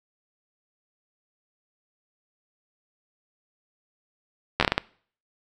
slowing click train, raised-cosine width 0.3 ms, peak -3 dBFS, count 7, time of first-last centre 4.6-4.78 s, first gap 11 ms, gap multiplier 1.4, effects noise-tail reverb RT60 0.5 s tail -23 dB re dry

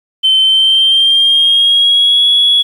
sine tone with pitch glide, 3084 to 3363 Hz, G7 to G#7, -29 to +21 cents, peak -5 dBFS, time 0.23-2.63 s, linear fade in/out 20 ms, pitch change +150 cents, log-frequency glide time 0.41-2.27 s, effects tanh soft clip ceiling -2 dBFS + 7-bit

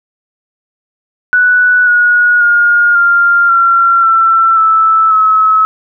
sine tone with pitch steps, 1480 / 1451.2 / 1423 / 1395.3 / 1368.2 / 1341.6 / 1315.5 / 1289.9 Hz, F#6 / F#6 / F6 / F6 / F6 / E6 / E6 / E6, 0 / -34 / +32 / -2 / -36 / +30 / -4 / -38 cents, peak -5 dBFS, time 1.33-5.65 s, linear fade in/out 0 ms, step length 540 ms, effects none

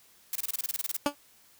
blue noise bursts, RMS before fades -31 dBFS, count 13, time 0.33-0.967 s, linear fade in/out 2 ms, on 25 ms, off 26 ms
15% pulse tone with exponential decay, 288.8 Hz, D4, 29 cents flat, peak -14 dBFS, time 1.06-1.15 s, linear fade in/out 1 ms, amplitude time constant 18 ms
effects white hiss -60 dBFS RMS until 1.59 s

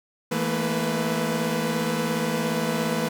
sawtooth tone cluster, 163.2 / 217.4 / 234.6 / 498.4 Hz, E3 / A3 / A#3 / B4, -17 / -21 / +11 / +16 cents, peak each -25 dBFS, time 0.31-3.09 s, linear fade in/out 10 ms, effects none

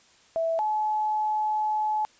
sine tone pair in turn, 657 / 855.7 Hz, E5 / A5, -6 / -48 cents, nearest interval perfect fourth, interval 458 cents, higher second, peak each -23 dBFS, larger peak neither, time 0.36-0.59 / 0.59-2.05 s, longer second, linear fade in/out 0 ms, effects white hiss -58 dBFS RMS until 2.19 s + resampled to 16000 Hz

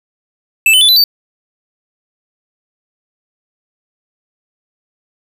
square tone with pitch steps, 2637 / 3029 / 3480 / 3997 / 4591 Hz, E7 / F#7 / A7 / B7 / D8, 0 / +40 / -20 / +20 / -40 cents, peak -6 dBFS, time 0.66-1.04 s, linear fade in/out 2 ms, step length 76 ms, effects none

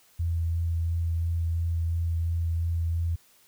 sine tone with vibrato, 83.6 Hz, E2, 25 cents sharp, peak -24 dBFS, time 0.19-3.16 s, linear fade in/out 10 ms, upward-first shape sine, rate 2.9 Hz, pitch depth 13 cents each way, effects white hiss -60 dBFS RMS until 3.47 s

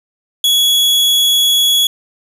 40% pulse tone, 3364 Hz, G#7, 22 cents sharp, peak -8 dBFS, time 0.44-1.87 s, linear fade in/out 2 ms, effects none

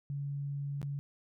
sine tone with dropouts, 141.5 Hz, C#3, 36 cents sharp, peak -34 dBFS, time 0.1-0.99 s, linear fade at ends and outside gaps 0 ms, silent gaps 0.816-0.829 s, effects none

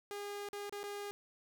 sawtooth tone with dropouts, 407.5 Hz, G#4, 33 cents flat, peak -37 dBFS, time 0.11-1.11 s, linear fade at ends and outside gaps 0 ms, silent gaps 0.488-0.531 / 0.695-0.725 / 0.831-0.838 s, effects none

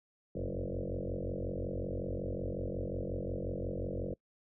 sine tone with frequency modulation, 207.7 Hz, G#3, in tune, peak -34 dBFS, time 0.35-4.14 s, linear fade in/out 5 ms, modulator 45.5 Hz, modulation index 7.8, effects noise-tail reverb RT60 0.1 s tail -24 dB re dry

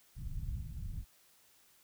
pink low-pass noise, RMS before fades -40 dBFS, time 0.15-1.05 s, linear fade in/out 50 ms, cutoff 140 Hz, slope 24 dB/octave, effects white hiss -66 dBFS RMS until 1.83 s

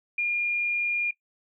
sine tone, 2415 Hz, D7, 48 cents sharp, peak -23 dBFS, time 0.18-1.11 s, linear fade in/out 5 ms, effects noise-tail reverb RT60 0.1 s tail -19 dB re dry

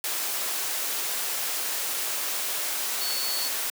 sine tone in noise, 4435 Hz, C#8, in tune, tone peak -30 dBFS, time 3.01-3.48 s, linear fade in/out 2 ms, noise white, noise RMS -29 dBFS, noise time 0.04-3.7 s, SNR -4 dB, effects high-pass 400 Hz 12 dB/octave

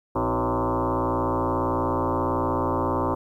sine tone with frequency modulation, 321.8 Hz, E4, 42 cents flat, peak -21 dBFS, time 0.15-3.15 s, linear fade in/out 10 ms, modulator 117 Hz, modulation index 6.9, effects 10-bit

